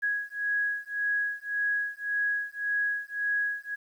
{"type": "beating tone pair", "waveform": "sine", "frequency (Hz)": [1661.2, 1663], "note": ["G#6", "G#6"], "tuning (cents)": [0, 2], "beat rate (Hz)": 1.8, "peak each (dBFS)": -30, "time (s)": [0.02, 3.76], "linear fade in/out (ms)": 20, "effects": ["10-bit"]}